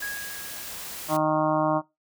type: noise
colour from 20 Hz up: white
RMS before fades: -37 dBFS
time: 0-1.17 s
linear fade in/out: 5 ms
type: tone with exponential decay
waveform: triangle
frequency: 1650 Hz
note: G#6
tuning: 12 cents flat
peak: -27 dBFS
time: 0.02-1.08 s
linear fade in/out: 5 ms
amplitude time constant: 230 ms
type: harmonic tone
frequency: 154.9 Hz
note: D#3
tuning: 7 cents flat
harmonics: 1 / 2 / 4 / 5 / 6 / 7 / 8 / 9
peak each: -31 / -27 / -25 / -29 / -30 / -29 / -36 / -40 dBFS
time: 1.08-1.82 s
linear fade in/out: 50 ms
effects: noise-tail reverb RT60 0.2 s tail -19 dB re dry